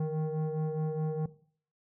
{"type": "tone with frequency modulation", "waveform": "sine", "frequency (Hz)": 154.1, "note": "D#3", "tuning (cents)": -16, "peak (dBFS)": -27, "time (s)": [0, 1.26], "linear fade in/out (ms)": 5, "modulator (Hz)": 313, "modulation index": 1.1, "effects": ["noise-tail reverb RT60 0.5 s tail -18 dB re dry", "tanh soft clip ceiling -27 dBFS"]}